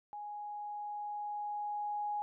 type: tone with level ramp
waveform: sine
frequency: 830.6 Hz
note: G#5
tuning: in tune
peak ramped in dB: -41 to -33 dBFS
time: 0.13-2.22 s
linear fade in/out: 0 ms
effects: none